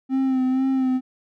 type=tone with vibrato; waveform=triangle; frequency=261.6 Hz; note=C4; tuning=in tune; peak=-16 dBFS; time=0.09-1.01 s; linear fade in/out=50 ms; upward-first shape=sine; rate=2.1 Hz; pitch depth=32 cents each way; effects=none